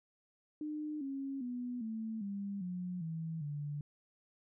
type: tone with pitch steps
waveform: sine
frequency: 302.8 / 272.9 / 246 / 221.7 / 199.77 / 180.05 / 162.27 / 146.24 Hz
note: D#4 / C#4 / B3 / A3 / G3 / F#3 / E3 / D3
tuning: -47 / -27 / -7 / +13 / +33 / -47 / -27 / -7 cents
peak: -37 dBFS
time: 0.61-3.81 s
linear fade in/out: 2 ms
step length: 400 ms
effects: none